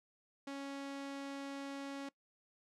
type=tone; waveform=sawtooth; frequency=277.2 Hz; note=C#4; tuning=in tune; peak=-38 dBFS; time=0.47-2.09 s; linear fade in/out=5 ms; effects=noise-tail reverb RT60 0.1 s tail -21 dB re dry + low-pass 7000 Hz 12 dB/octave